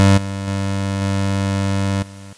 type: tone with level steps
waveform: 25% pulse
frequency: 98.1 Hz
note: G2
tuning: 2 cents sharp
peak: -5 / -19 / -15 / -13 / -31 dBFS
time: 0-2.33 s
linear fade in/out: 0 ms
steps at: 0.17 / 0.47 / 1.01 / 2.02 s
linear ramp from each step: 10 ms
effects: white hiss -46 dBFS RMS until 2.37 s + resampled to 22050 Hz